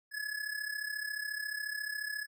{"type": "tone with amplitude modulation", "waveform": "square", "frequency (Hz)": 1701, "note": "G#6", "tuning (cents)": 41, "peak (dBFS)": -33, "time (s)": [0.11, 2.27], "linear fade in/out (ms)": 50, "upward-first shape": "sine", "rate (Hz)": 34.2, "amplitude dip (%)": 75, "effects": []}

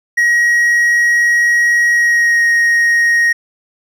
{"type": "tone with pitch glide", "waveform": "triangle", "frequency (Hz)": [1898, 1874], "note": ["A#6", "A#6"], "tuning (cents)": [31, 9], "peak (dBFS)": -7, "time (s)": [0.17, 3.33], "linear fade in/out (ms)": 10, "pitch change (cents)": -22, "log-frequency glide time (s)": [1.91, 2.45], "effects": []}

